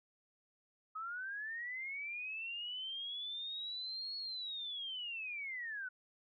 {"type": "linear two-way sweep", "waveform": "sine", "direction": "up then down", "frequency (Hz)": [1258, 4363, 1461], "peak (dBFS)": -40, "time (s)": [0.95, 5.89], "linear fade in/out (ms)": 10, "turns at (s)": 4.17, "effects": []}